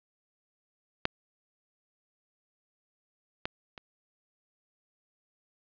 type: clicks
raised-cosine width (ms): 0.3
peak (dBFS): -9 / -15 / -27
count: 3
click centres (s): 1.054 / 3.455 / 3.778
effects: resampled to 11025 Hz + 8-bit